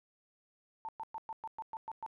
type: tone bursts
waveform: sine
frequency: 891 Hz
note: A5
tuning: 22 cents sharp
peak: -38 dBFS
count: 9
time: 0.85-2.063 s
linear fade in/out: 0 ms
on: 37 ms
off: 110 ms
effects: none